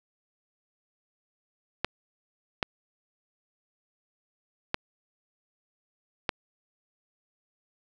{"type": "clicks", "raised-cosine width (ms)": 0.3, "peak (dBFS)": -9, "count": 4, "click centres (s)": [1.846, 2.628, 4.744, 6.292], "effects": []}